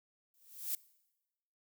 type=noise with exponential growth; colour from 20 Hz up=violet; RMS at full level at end=-33 dBFS; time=0.34-0.75 s; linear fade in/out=2 ms; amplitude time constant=87 ms; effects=noise-tail reverb RT60 1.0 s tail -22 dB re dry